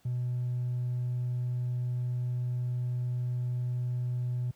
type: tone with hard clipping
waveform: sine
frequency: 123.47 Hz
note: B2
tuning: in tune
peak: -29 dBFS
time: 0.05-4.51 s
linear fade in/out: 5 ms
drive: 1 dB
effects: pink hiss -66 dBFS RMS until 4.55 s + high-pass 60 Hz 12 dB/octave